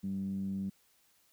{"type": "tone with low-pass filter", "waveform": "10% pulse", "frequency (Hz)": 97, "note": "G2", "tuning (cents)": -18, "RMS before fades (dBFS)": -36, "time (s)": [0.03, 0.7], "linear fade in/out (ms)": 10, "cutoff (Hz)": 200, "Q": 7.1, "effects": ["white hiss -69 dBFS RMS until 1.32 s"]}